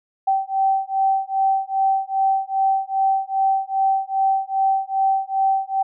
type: beating tone pair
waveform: sine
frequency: 773 / 775.5 Hz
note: G5 / G5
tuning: -24 / -19 cents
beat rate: 2.5 Hz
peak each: -20 dBFS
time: 0.27-5.83 s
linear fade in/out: 10 ms
effects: none